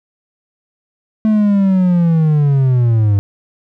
triangle linear sweep, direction down, 219.1 to 98.2 Hz, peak -7 dBFS, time 1.25-3.19 s, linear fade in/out 0 ms, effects none

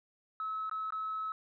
sine tone with dropouts, 1293 Hz, E6, 34 cents flat, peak -33 dBFS, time 0.4-1.32 s, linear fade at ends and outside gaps 1 ms, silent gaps 0.696-0.713 / 0.905-0.923 s, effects tanh soft clip ceiling -29 dBFS

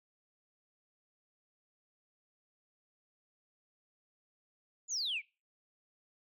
sine exponential sweep, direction down, 7250 to 2156 Hz, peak -32 dBFS, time 4.88-5.22 s, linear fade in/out 50 ms, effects noise-tail reverb RT60 0.3 s tail -24 dB re dry + tanh soft clip ceiling -28 dBFS

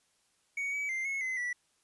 triangle tone with pitch steps, 2238 / 2280 / 2090 / 2183 / 2047 / 1956 Hz, C#7 / C#7 / C7 / C#7 / C7 / B6, +16 / +48 / -2 / -27 / -38 / -17 cents, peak -30 dBFS, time 0.57-1.53 s, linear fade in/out 5 ms, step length 160 ms, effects white hiss -72 dBFS RMS until 1.83 s + resampled to 24000 Hz

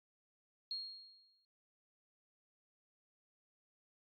sine tone with exponential decay, 4265 Hz, C8, 32 cents sharp, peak -37 dBFS, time 0.71-1.45 s, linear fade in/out 1 ms, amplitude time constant 160 ms, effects AAC 32 kbps

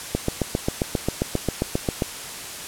click train, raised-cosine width 2 ms, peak -7 dBFS, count 15, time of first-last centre 0.15-2.022 s, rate 7.48 Hz, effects white hiss -34 dBFS RMS until 2.67 s + low-pass 11000 Hz 12 dB/octave

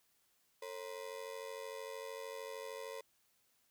35% pulse ring-modulated tone, 496.9 Hz, B4, 11 cents sharp, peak -39 dBFS, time 0.62-3.01 s, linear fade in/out 5 ms, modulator 46.6 Hz, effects white hiss -75 dBFS RMS until 3.7 s

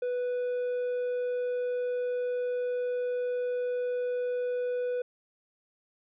triangle tone, 493.9 Hz, B4, in tune, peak -26 dBFS, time 0.02-5.02 s, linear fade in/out 5 ms, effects resampled to 8000 Hz

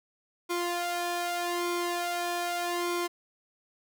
sawtooth tone with flanger, 349.2 Hz, F4, in tune, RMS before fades -31 dBFS, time 0.49-3.08 s, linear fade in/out 20 ms, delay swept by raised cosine 0.88 to 1.67 ms, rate 0.82 Hz, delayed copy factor +0.75, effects none

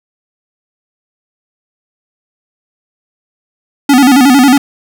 square tone with vibrato, 265.9 Hz, C4, 28 cents sharp, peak -4 dBFS, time 3.89-4.58 s, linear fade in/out 5 ms, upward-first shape square, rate 11 Hz, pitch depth 110 cents each way, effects none

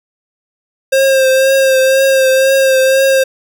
square tone with vibrato, 532 Hz, C5, 29 cents sharp, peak -8 dBFS, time 0.92-3.24 s, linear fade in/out 10 ms, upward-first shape triangle, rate 2 Hz, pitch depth 31 cents each way, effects none

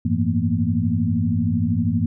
sine tone cluster, 94.3 / 106.4 / 167.5 / 227.3 / 239.8 Hz, F#2 / G#2 / E3 / A#3 / A#3, +33 / +42 / +28 / -43 / +49 cents, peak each -24 dBFS, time 0.05-2.06 s, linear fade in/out 5 ms, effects none

